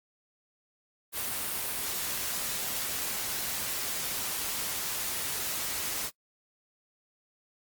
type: noise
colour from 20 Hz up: white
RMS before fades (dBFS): -33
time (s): 1.12-6.11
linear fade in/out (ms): 50
effects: noise-tail reverb RT60 0.1 s tail -22 dB re dry + Opus 32 kbps